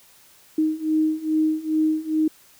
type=beating tone pair; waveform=sine; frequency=311.1 / 313.5 Hz; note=D#4 / D#4; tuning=0 / +13 cents; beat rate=2.4 Hz; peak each=-23 / -21 dBFS; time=0.58-2.28 s; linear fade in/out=5 ms; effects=white hiss -53 dBFS RMS until 2.59 s